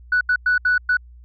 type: tone bursts at uneven times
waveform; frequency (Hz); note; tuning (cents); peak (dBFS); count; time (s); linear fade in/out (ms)
sine; 1480; F#6; 0; -13; 5; 0.12-0.21 / 0.29-0.36 / 0.46-0.58 / 0.65-0.78 / 0.89-0.97; 5
effects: tanh soft clip ceiling -11 dBFS + added 60 Hz sine -41 dBFS peak until 1.24 s